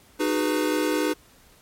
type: chord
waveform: square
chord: G# minor seventh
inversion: second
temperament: equal with one note detuned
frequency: 306.1 / 370 / 415.3 / 493.9 Hz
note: D#4 / F#4 / G#4 / B4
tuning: -28 / 0 / 0 / 0 cents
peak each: -25 / -30 / -30 / -29 dBFS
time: 0.19-1.14 s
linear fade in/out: 20 ms
effects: pink hiss -55 dBFS RMS until 1.61 s + MP3 64 kbps